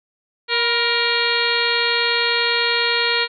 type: harmonic tone with a mistuned harmonic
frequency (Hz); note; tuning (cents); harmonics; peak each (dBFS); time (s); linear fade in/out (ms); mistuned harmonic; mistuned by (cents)
469.8; A#4; +13; 1 / 2 / 3 / 4 / 5 / 6 / 7 / 8 / 9; -25 / -27 / -25 / -24 / -24 / -27 / -27 / -27 / -23; 0.48-3.28; 50; 2; +51
effects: none